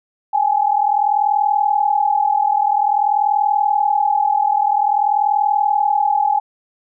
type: tone pair together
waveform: sine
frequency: 808 / 848.5 Hz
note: G#5 / G#5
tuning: -48 / +37 cents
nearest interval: minor second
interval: 85 cents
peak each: -16 dBFS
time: 0.33-6.4 s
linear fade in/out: 10 ms
effects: none